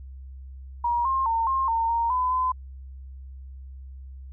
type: tone with pitch steps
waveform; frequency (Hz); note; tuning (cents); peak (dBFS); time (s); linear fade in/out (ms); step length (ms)
sine; 952 / 1064 / 911 / 1065 / 912 / 928 / 1008 / 1019; A#5 / C6 / A#5 / C6 / A#5 / A#5 / B5 / C6; +36 / +29 / -40 / +30 / -38 / -8 / +35 / -46; -21; 0.84-2.52; 5; 210
effects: added 66 Hz sine -38 dBFS peak until 4.32 s